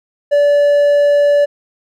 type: tone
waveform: triangle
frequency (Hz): 578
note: D5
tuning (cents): -28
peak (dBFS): -6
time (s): 0.31-1.46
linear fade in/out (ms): 20
effects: none